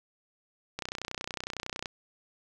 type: click train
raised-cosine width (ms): 0.2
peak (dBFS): -17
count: 34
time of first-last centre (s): 0.79-1.858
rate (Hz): 30.9
effects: none